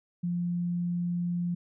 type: tone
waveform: sine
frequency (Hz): 174.61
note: F3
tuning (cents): 0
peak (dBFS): -27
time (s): 0.23-1.55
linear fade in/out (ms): 10
effects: none